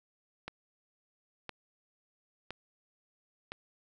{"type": "click train", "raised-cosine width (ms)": 0.3, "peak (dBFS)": -23, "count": 4, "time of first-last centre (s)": [0.48, 3.52], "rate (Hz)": 0.987, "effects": []}